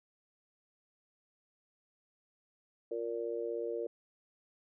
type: harmonic tone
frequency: 116.54 Hz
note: A#2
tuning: in tune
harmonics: 3 / 4 / 5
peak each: -40 / -36 / -42 dBFS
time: 2.91-3.87 s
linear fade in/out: 5 ms
effects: none